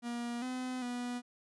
45% pulse tone with pitch steps, 238.2 / 254.4 / 244.5 Hz, A#3 / C4 / B3, +38 / -48 / -17 cents, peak -36 dBFS, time 0.02-1.22 s, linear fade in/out 50 ms, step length 400 ms, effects resampled to 24000 Hz

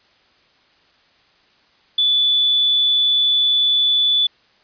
sine tone, 3469 Hz, A7, 25 cents flat, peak -13 dBFS, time 1.98-4.27 s, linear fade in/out 5 ms, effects white hiss -56 dBFS RMS until 4.63 s + resampled to 11025 Hz

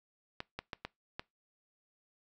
clicks, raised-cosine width 0.3 ms, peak -22 dBFS, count 5, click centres 0.404 / 0.59 / 0.732 / 0.85 / 1.195 s, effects noise-tail reverb RT60 0.2 s tail -23 dB re dry

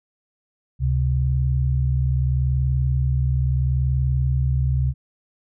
sine tone pair together, 70.06 / 130.81 Hz, C#2 / C3, +19 / 0 cents, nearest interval major seventh, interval 1081 cents, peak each -20 / -20 dBFS, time 0.79-4.94 s, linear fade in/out 50 ms, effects none

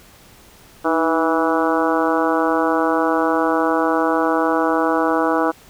harmonic tone with a mistuned harmonic, 163.4 Hz, E3, 15 cents flat, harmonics 2 / 3 / 4 / 5 / 6 / 7 / 8 / 9, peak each -20 / -22 / -23 / -24 / -25 / -25 / -26 / -27 dBFS, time 0.84-5.52 s, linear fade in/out 20 ms, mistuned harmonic 2, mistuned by -52 cents, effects pink hiss -47 dBFS RMS until 5.69 s

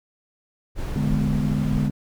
brown noise, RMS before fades -28 dBFS, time 0.75-1.91 s, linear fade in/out 50 ms
sine chord, G# diminished, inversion second, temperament equal with one note detuned, 146.83 / 207.7 / 250.2 Hz, D3 / G#3 / B3, 0 / 0 / +23 cents, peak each -23 / -24 / -28 dBFS, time 0.96-1.9 s, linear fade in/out 2 ms
effects none

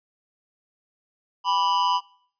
square tone with amplitude modulation, 988 Hz, B5, in tune, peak -17 dBFS, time 1.44-2.01 s, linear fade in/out 50 ms, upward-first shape sine, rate 178 Hz, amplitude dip 70%, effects noise-tail reverb RT60 0.6 s tail -23 dB re dry + resampled to 11025 Hz

